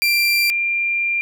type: tone pair in turn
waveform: 30% pulse / sine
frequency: 2367 / 2385 Hz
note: D7 / D7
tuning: +13 / +26 cents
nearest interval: unison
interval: 13 cents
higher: second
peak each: -12 / -17 dBFS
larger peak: first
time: 0.02-0.5 / 0.5-1.21 s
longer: second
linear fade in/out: 0 ms
effects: none